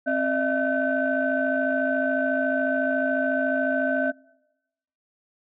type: tone cluster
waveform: sine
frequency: 265.4 / 608 / 662 / 1523 Hz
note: C4 / D#5 / E5 / F#6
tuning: +25 / -40 / +7 / +50 cents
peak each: -26 dBFS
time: 0.06-4.12 s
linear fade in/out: 20 ms
effects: noise-tail reverb RT60 1.0 s tail -26 dB re dry + tanh soft clip ceiling -12 dBFS